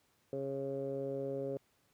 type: tone with low-pass filter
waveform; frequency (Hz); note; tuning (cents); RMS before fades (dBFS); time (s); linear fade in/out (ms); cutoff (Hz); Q
15% pulse; 136.8; C#3; -23; -38; 0.33-1.57; 0; 500; 6.6
effects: pink hiss -73 dBFS RMS until 1.93 s + high-pass 80 Hz 12 dB/octave